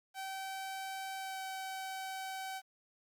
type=tone with pitch glide; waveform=sawtooth; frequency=770 to 764.2 Hz; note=G5 to G5; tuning=-31 to -44 cents; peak=-36 dBFS; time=0.14-2.62 s; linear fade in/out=50 ms; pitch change=-13 cents; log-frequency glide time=1.18-1.42 s; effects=11-bit